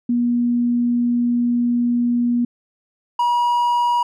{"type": "tone pair in turn", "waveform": ["sine", "triangle"], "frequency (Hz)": [240.4, 961.6], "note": ["B3", "B5"], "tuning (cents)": [-46, -46], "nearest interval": "2 octaves", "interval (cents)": 2400, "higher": "second", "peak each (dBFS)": [-15, -13], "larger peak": "second", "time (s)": [[0.09, 2.45], [3.19, 4.03]], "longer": "first", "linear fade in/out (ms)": 5, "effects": []}